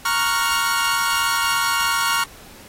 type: chord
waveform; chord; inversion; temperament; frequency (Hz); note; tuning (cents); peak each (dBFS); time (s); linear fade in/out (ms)
sawtooth; Gb major seventh; first; equal; 932.3 / 1108.7 / 1396.9 / 1480; Bb5 / Db6 / F6 / Gb6; 0 / 0 / 0 / 0; -21 / -19 / -18 / -24; 0.05-2.24; 5
effects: pink hiss -44 dBFS RMS until 2.68 s + AAC 48 kbps